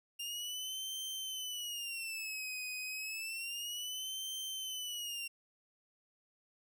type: tone with vibrato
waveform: sawtooth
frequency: 2794 Hz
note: F7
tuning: in tune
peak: -36 dBFS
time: 0.19-5.28 s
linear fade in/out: 10 ms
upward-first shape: sine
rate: 0.3 Hz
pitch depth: 190 cents each way
effects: none